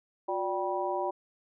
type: harmonic tone with a mistuned harmonic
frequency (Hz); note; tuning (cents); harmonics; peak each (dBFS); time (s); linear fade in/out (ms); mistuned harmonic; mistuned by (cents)
194.4; G3; -14; 2 / 3 / 4 / 5; -34 / -34 / -34 / -34; 0.28-1.11; 10; 2; -130
effects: none